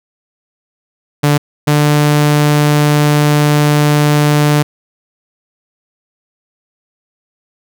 sawtooth tone pair in turn, 146.3 / 148.17 Hz, D3 / D3, -6 / +16 cents, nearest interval unison, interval 22 cents, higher second, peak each -4 dBFS, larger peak neither, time 1.23-1.38 / 1.67-4.63 s, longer second, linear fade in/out 10 ms, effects none

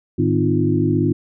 sine tone cluster, 106.8 / 155 / 256.3 / 309.5 / 347.9 Hz, G#2 / D#3 / C4 / D#4 / F4, +49 / -6 / -36 / -9 / -7 cents, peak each -21 dBFS, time 0.18-1.13 s, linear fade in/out 10 ms, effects none

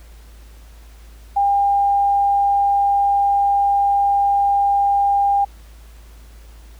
sine tone, 802 Hz, G5, 39 cents sharp, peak -13 dBFS, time 1.36-5.45 s, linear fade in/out 10 ms, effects added 55 Hz sine -39 dBFS peak until 6.79 s + pink hiss -51 dBFS RMS until 6.79 s

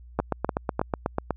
two click trains, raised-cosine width 1 ms, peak -10 / -10 dBFS, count 10 / 3, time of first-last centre 0.2-1.307 / 0.19-0.794 s, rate 8.13 / 3.31 Hz, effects added 60 Hz sine -44 dBFS peak until 1.36 s

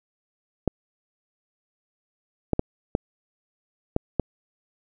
clicks, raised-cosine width 2 ms, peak -7 dBFS, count 6, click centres 0.677 / 2.533 / 2.594 / 2.951 / 3.964 / 4.197 s, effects none

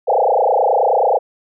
sine tone with frequency modulation, 659.3 Hz, E5, in tune, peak -11 dBFS, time 0.07-1.19 s, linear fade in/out 20 ms, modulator 29.4 Hz, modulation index 6.4, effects none

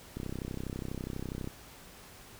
click train, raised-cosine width 3 ms, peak -24 dBFS, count 43, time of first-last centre 0.17-1.474 s, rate 32.2 Hz, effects pink hiss -52 dBFS RMS until 2.39 s

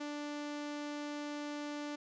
sawtooth tone, 293.7 Hz, D4, in tune, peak -35 dBFS, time 0-1.96 s, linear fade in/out 10 ms, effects resampled to 16000 Hz

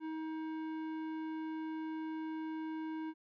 sine tone with tanh clipping, 316.5 Hz, D#4, 30 cents sharp, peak -40 dBFS, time 0-3.14 s, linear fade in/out 50 ms, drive 14 dB, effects none

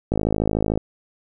click train, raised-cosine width 2 ms, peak -7 dBFS, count 36, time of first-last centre 0.12-0.775 s, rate 53.4 Hz, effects none

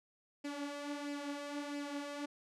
sawtooth tone with flanger, 288.1 Hz, D4, 33 cents flat, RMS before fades -42 dBFS, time 0.44-2.26 s, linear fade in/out 10 ms, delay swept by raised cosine 0.39 to 5.39 ms, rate 1.5 Hz, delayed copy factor +0.55, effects low-pass 8000 Hz 12 dB/octave

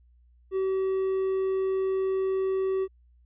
triangle tone, 381.7 Hz, G4, 46 cents flat, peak -22 dBFS, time 0.51-2.88 s, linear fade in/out 50 ms, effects added 60 Hz sine -56 dBFS peak until 3.25 s + resampled to 8000 Hz

